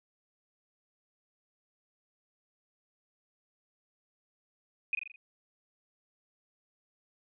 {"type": "tone with echo", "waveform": "sine", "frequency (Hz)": 2489, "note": "D#7", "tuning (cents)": 0, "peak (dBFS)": -26, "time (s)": [4.93, 4.95], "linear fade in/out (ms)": 2, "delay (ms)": 42, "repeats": 5, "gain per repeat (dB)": -5, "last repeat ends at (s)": 5.16, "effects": []}